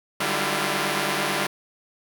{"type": "tone cluster", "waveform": "5% pulse", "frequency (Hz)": [149.3, 192, 201, 332.4, 350.5], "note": ["D3", "G3", "G3", "E4", "F4"], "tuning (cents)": [29, -36, 44, 15, 6], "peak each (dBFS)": -18, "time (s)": [0.2, 1.47], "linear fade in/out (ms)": 5, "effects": []}